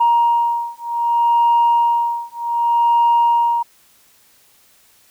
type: beating tone pair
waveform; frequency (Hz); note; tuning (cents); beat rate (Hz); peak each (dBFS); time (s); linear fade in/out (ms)
sine; 940 / 940.65; A#5 / A#5; +14 / +15; 0.65; -15; 0-3.63; 10
effects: tanh soft clip ceiling -7 dBFS + white hiss -53 dBFS RMS until 5.1 s